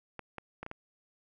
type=clicks; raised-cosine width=0.5 ms; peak=-25 dBFS; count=5; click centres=0.193 / 0.383 / 0.63 / 0.664 / 0.714 s; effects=none